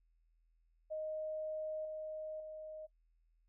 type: tone with level steps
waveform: sine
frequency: 622.3 Hz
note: D#5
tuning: in tune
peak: -38 / -41 / -45 dBFS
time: 0.9-2.87 s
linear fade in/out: 20 ms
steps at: 1.85 / 2.4 s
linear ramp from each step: 2 ms
effects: noise-tail reverb RT60 0.1 s tail -20 dB re dry + added 41 Hz sine -70 dBFS peak until 3.48 s